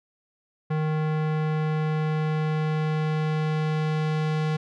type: tone with low-pass filter sweep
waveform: square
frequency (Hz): 155.1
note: D#3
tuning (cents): -5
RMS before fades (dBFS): -25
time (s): 0.7-4.57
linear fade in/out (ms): 10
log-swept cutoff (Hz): 1900 to 4000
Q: 0.74
effects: none